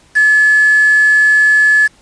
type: tone with quantisation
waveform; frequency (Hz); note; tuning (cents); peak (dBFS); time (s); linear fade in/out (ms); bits
sine; 1716; A6; -44; -6; 0.15-1.88; 20; 4
effects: pink hiss -48 dBFS RMS until 2.01 s + resampled to 22050 Hz